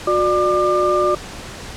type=tone cluster; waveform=sine; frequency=363 / 595 / 1197 Hz; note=F#4 / D5 / D6; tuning=-33 / +22 / +33 cents; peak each=-18 dBFS; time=0.07-1.15 s; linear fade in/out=5 ms; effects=pink hiss -33 dBFS RMS until 1.76 s + low-pass 8000 Hz 12 dB/octave